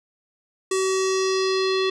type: tone with low-pass filter sweep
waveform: square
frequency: 379.7 Hz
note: F#4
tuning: 45 cents sharp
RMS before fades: -22 dBFS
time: 0.71-1.9 s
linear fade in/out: 5 ms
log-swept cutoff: 8100 to 3700 Hz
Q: 3.4
effects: none